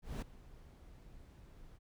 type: noise with ADSR envelope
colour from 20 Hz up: brown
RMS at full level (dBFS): -36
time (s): 0.02-1.79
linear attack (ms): 200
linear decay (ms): 7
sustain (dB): -20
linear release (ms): 32
effects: none